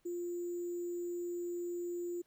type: tone with sample-and-hold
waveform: sine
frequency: 349.2 Hz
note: F4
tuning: in tune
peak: -36 dBFS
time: 0.05-2.22 s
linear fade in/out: 10 ms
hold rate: 7350 Hz
effects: pink hiss -75 dBFS RMS until 2.26 s